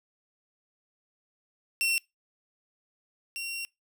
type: tone pair in turn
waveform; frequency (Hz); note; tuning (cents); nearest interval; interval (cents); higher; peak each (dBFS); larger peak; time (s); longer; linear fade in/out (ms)
sawtooth; 2716 / 2743; F7 / F7; -49 / -32; unison; 17; second; -21 / -30; first; 1.81-1.98 / 3.36-3.65; second; 0
effects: noise-tail reverb RT60 0.2 s tail -24 dB re dry